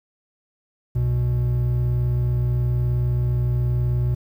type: tone pair together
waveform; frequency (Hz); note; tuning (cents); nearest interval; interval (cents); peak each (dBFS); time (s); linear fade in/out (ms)
triangle; 62.9 / 121.87; B1 / B2; +32 / -23; major seventh; 1145; -23 / -17; 0.95-4.15; 10
effects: 9-bit